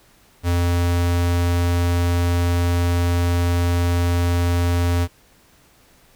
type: tone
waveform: square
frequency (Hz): 87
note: F2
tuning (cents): -6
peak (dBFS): -17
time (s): 0.43-5.08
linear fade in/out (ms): 50
effects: pink hiss -54 dBFS RMS until 6.15 s